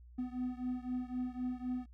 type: beating tone pair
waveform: triangle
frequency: 249.2 / 253.1 Hz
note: B3 / B3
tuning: +16 / +43 cents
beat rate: 3.9 Hz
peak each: -36 / -38 dBFS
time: 0.18-1.86 s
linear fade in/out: 10 ms
effects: added 60 Hz sine -53 dBFS peak until 1.93 s